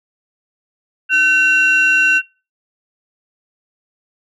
sine tone pair together, 1521.6 / 2738 Hz, F#6 / F7, +48 / -35 cents, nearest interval minor seventh, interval 1017 cents, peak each -11 dBFS, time 1.09-2.22 s, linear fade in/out 50 ms, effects noise-tail reverb RT60 0.3 s tail -21 dB re dry + tanh soft clip ceiling -6 dBFS

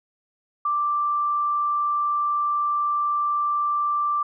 sine tone, 1176 Hz, D6, 2 cents sharp, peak -20 dBFS, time 0.65-4.23 s, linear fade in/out 5 ms, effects none

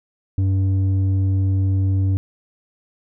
square tone with low-pass filter, 96 Hz, G2, 36 cents flat, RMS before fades -18 dBFS, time 0.38-2.17 s, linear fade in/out 0 ms, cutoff 200 Hz, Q 2.4, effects none

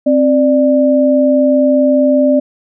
sine tone pair together, 263.5 / 591.5 Hz, C4 / D5, +12 / +12 cents, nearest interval octave + major second, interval 1400 cents, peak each -10 dBFS, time 0.06-2.4 s, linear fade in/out 10 ms, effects none

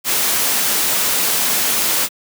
white noise, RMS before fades -17 dBFS, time 0.04-2.09 s, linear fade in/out 50 ms, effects high-pass 150 Hz 12 dB/octave

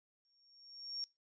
sine tone with exponential growth, 5530 Hz, F8, 18 cents flat, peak -36 dBFS, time 0.25-1.04 s, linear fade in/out 0 ms, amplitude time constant 170 ms, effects noise-tail reverb RT60 0.2 s tail -20 dB re dry + resampled to 16000 Hz

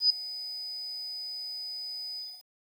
sine tone with ADSR envelope, 4981 Hz, D#8, 1 cent sharp, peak -17 dBFS, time 0-2.44 s, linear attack 100 ms, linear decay 6 ms, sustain -18 dB, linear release 250 ms, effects 9-bit

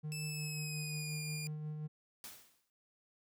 triangle tone with tremolo, 152.6 Hz, D#3, 33 cents flat, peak -36 dBFS, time 0.03-1.88 s, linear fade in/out 20 ms, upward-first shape sine, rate 5.6 Hz, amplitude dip 30%
15% pulse tone with pitch glide, 2631 to 2413 Hz, E7 to D7, -4 to +46 cents, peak -35 dBFS, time 0.12-1.47 s, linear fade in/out 0 ms, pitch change -150 cents, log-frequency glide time 0.27-1.19 s
white noise with exponential decay, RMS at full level -46 dBFS, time 2.24-2.7 s, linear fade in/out 1 ms, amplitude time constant 100 ms
effects none

